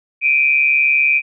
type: tone pair together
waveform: sine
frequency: 2349 / 2489 Hz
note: D7 / D#7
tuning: 0 / 0 cents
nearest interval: minor second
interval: 100 cents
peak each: -14 dBFS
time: 0.21-1.22 s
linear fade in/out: 50 ms
effects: none